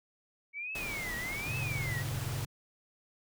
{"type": "tone with vibrato", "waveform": "sine", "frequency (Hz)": 2230, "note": "C#7", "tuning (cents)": 10, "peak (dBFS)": -36, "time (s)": [0.53, 2.04], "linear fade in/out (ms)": 50, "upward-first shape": "triangle", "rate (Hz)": 1.2, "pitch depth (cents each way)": 290}
{"type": "noise", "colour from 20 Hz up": "pink", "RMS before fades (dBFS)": -41, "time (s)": [0.75, 2.45], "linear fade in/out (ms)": 2}
{"type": "chord", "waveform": "sine", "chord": "G diminished", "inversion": "none", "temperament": "just", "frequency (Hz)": [98, 117.6, 141.12], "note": ["G2", "Bb2", "Db3"], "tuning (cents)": [0, 16, 31], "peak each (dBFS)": [-40, -38, -38], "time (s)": [1.46, 2.46], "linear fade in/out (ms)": 20}
{"effects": []}